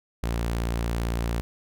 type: tone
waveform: sawtooth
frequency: 57.8 Hz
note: A#1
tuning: 14 cents flat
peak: -21 dBFS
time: 0.23-1.41 s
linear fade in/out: 0 ms
effects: none